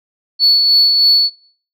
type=tone with tremolo; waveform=sine; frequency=4430 Hz; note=C#8; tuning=2 cents flat; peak=-5 dBFS; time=0.39-1.3 s; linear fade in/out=50 ms; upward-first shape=sine; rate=3.2 Hz; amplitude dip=40%; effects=noise-tail reverb RT60 0.5 s tail -20 dB re dry + tanh soft clip ceiling -3 dBFS